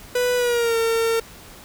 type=tone with pitch glide; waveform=45% pulse; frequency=494 to 455.6 Hz; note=B4 to A#4; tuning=0 to -40 cents; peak=-18 dBFS; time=0.15-1.2 s; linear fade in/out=5 ms; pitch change=-140 cents; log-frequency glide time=0.36-0.77 s; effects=pink hiss -43 dBFS RMS until 1.64 s